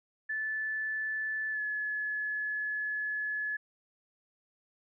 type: tone with pitch glide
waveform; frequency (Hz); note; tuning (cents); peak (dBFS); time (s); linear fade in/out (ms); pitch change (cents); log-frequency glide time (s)
sine; 1745 to 1708.1; A6 to G#6; -15 to +48; -31; 0.29-3.57; 10; -37; 1.51-1.61
effects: none